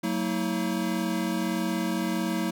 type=tone cluster; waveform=square; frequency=185.5 / 227.1 / 323.1 Hz; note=F#3 / A#3 / E4; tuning=+5 / -45 / -35 cents; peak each=-31 dBFS; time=0.03-2.51 s; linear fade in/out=10 ms; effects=none